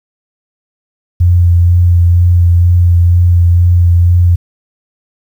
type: tone with vibrato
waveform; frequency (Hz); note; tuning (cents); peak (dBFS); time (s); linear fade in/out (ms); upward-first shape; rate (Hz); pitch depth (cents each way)
sine; 87.3; F2; 0; -4; 1.2-4.36; 10; sine; 2.1; 17
effects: 7-bit